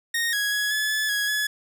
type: tone with pitch steps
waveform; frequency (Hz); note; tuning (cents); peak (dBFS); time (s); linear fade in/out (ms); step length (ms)
sawtooth; 1857 / 1663 / 1677 / 1715 / 1725 / 1666 / 1702; A#6 / G#6 / G#6 / A6 / A6 / G#6 / G#6; -7 / +2 / +16 / -45 / -35 / +5 / +42; -19; 0.14-1.47; 5; 190
effects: none